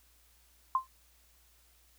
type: tone with exponential decay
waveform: sine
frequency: 1046.5 Hz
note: C6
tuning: in tune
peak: -21 dBFS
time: 0.75-0.87 s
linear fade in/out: 2 ms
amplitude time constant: 24 ms
effects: added 59 Hz sine -66 dBFS peak until 1.98 s + white hiss -66 dBFS RMS until 1.98 s